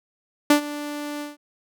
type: tone with ADSR envelope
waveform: sawtooth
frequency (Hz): 293.7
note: D4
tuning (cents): 0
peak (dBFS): -7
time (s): 0.5-1.37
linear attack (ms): 4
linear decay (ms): 100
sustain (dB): -18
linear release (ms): 160
effects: none